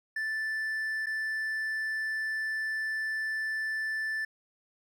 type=tone with dropouts; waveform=triangle; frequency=1760 Hz; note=A6; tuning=in tune; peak=-28 dBFS; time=0.16-4.25 s; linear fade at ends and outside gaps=5 ms; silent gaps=1.06-1.067 s; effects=none